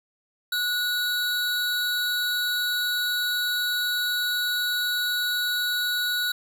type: tone pair together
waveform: square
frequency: 1464 / 3908 Hz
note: F#6 / B7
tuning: -19 / -19 cents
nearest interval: octave + perfect fourth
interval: 1700 cents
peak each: -27 dBFS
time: 0.52-6.32 s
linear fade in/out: 5 ms
effects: none